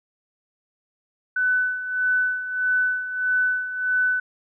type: tone with tremolo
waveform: sine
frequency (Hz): 1500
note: F#6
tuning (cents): +23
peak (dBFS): -17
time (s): 1.36-4.2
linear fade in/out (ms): 5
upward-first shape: sine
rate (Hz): 1.6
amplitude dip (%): 70
effects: none